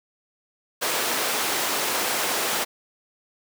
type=high-pass noise; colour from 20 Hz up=pink; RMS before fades=-25 dBFS; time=0.81-2.65 s; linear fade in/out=20 ms; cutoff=440 Hz; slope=12 dB/octave; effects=none